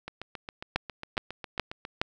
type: two click trains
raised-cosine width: 0.3 ms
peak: -21 / -9 dBFS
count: 14 / 4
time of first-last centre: 0.08-1.851 / 0.76-2.015 s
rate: 7.34 / 2.39 Hz
effects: none